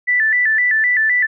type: tone with vibrato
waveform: sine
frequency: 1864.7 Hz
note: A#6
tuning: in tune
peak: -12 dBFS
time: 0.07-1.27 s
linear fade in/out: 20 ms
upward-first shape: square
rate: 3.9 Hz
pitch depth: 100 cents each way
effects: none